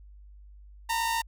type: tone pair together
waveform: sawtooth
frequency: 914.6 / 969 Hz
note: A#5 / B5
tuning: -33 / -33 cents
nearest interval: minor second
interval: 100 cents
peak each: -23 / -30 dBFS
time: 0.89-1.22 s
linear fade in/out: 10 ms
effects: added 50 Hz sine -47 dBFS peak until 1.27 s